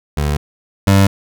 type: tone pair in turn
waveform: 25% pulse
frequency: 73.42 / 98 Hz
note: D2 / G2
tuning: 0 / 0 cents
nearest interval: perfect fourth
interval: 500 cents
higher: second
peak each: -11 / -4 dBFS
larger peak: second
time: 0.17-0.37 / 0.87-1.07 s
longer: neither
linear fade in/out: 5 ms
effects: none